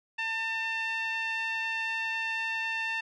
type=tone with low-pass filter; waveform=5% pulse; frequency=898 Hz; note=A5; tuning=35 cents sharp; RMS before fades=-32 dBFS; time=0.18-3.01 s; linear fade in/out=10 ms; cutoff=2300 Hz; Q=4.8; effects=none